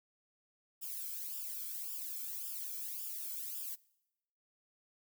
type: noise with flanger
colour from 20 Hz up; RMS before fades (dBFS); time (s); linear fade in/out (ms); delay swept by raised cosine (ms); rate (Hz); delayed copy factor
violet; -42; 0.81-3.76; 20; 0.48 to 1.09; 1.8; -0.9
effects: noise-tail reverb RT60 0.9 s tail -23 dB re dry